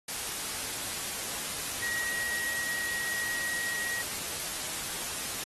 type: tone in noise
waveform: sine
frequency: 1899 Hz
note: A#6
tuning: 32 cents sharp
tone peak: -33 dBFS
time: 1.82-4.02 s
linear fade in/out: 5 ms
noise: white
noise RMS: -35 dBFS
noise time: 0.08-5.44 s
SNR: -1 dB
effects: AAC 32 kbps